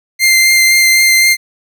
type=tone with vibrato; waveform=sawtooth; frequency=2093 Hz; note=C7; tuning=in tune; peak=-3 dBFS; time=0.19-1.37 s; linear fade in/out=50 ms; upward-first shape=triangle; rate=3.9 Hz; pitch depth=13 cents each way; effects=none